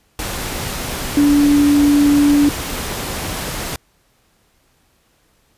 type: tone in noise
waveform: sine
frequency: 288.9 Hz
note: D4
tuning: 28 cents flat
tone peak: -9 dBFS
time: 1.17-2.49 s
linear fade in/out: 2 ms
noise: pink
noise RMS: -24 dBFS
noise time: 0.19-3.76 s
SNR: +12 dB
effects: pink hiss -59 dBFS RMS until 5.57 s + resampled to 32000 Hz